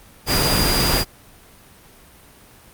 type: tone in noise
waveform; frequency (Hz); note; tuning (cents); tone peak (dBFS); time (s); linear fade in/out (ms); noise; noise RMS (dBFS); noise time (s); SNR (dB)
sine; 4832; D8; +48; -21; 0.26-1.05; 50; pink; -18; 0.26-1.05; -6
effects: pink hiss -47 dBFS RMS until 2.73 s + Opus 32 kbps